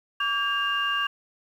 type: tone cluster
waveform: sine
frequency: 1149 / 1610 / 2802 Hz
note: D6 / G6 / F7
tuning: -38 / +46 / +5 cents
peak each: -27 dBFS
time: 0.2-1.07 s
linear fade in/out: 5 ms
effects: tanh soft clip ceiling -14 dBFS + 9-bit